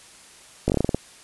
slowing click train, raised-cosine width 2 ms, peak -7 dBFS, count 9, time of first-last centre 0.68-0.946 s, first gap 18 ms, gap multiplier 1.17, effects white hiss -48 dBFS RMS until 1.23 s + resampled to 24000 Hz

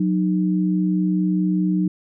sine tone pair together, 182.96 / 307.7 Hz, F#3 / D#4, -19 / -19 cents, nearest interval major sixth, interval 900 cents, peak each -18 / -22 dBFS, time 0-1.88 s, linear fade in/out 5 ms, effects none

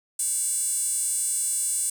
square tone with high-pass filter, 315.6 Hz, D#4, 25 cents sharp, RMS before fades -26 dBFS, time 0.19-1.9 s, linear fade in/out 5 ms, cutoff 8500 Hz, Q 7.3, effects none

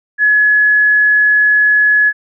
sine tone, 1696 Hz, G#6, 36 cents sharp, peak -7 dBFS, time 0.18-2.13 s, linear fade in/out 50 ms, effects none

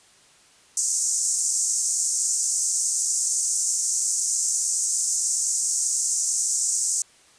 pink band-pass noise, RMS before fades -24 dBFS, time 0.77-7.02 s, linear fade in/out 2 ms, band 6200 to 8800 Hz, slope 48 dB/octave, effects white hiss -55 dBFS RMS until 7.38 s + resampled to 22050 Hz

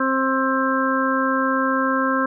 harmonic tone, 264.7 Hz, C4, 20 cents sharp, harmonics 1 / 2 / 4 / 5 / 6, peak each -22 / -25 / -23 / -25 / -25 dBFS, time 0-2.26 s, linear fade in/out 5 ms, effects none

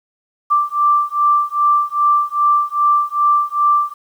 sine beating tone pair, 1174.7 / 1177.2 Hz, D6 / D6, 0 / +4 cents, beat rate 2.5 Hz, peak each -15 dBFS, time 0.5-3.94 s, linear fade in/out 20 ms, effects 8-bit

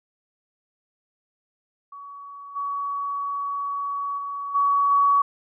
sine tone with level steps, 1129 Hz, C#6, 31 cents sharp, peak -37 / -25 / -28 / -17 / -15 dBFS, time 1.92-5.22 s, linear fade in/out 5 ms, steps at 2.55 / 4.17 / 4.54 / 4.9 s, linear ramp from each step 20 ms, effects none

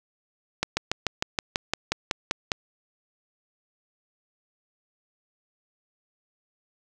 slowing click train, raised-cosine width 0.2 ms, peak -6 dBFS, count 12, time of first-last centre 0.63-2.518 s, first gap 140 ms, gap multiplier 1.04, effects none

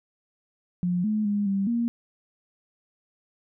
sine tone with pitch steps, 177.7 / 213.8 / 204.8 / 196.3 / 235 Hz, F3 / A3 / G#3 / G3 / A#3, +30 / -49 / -24 / +3 / +14 cents, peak -22 dBFS, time 0.83-1.88 s, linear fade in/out 0 ms, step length 210 ms, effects none

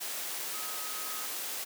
sine tone in noise, 1266 Hz, D#6, 30 cents sharp, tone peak -45 dBFS, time 0.53-1.27 s, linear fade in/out 20 ms, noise white, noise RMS -37 dBFS, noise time 0-1.65 s, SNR -11 dB, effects high-pass 300 Hz 12 dB/octave

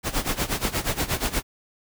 pink noise with tremolo, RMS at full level -23 dBFS, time 0.03-1.43 s, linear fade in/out 50 ms, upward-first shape sine, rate 8.4 Hz, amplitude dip 85%, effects none

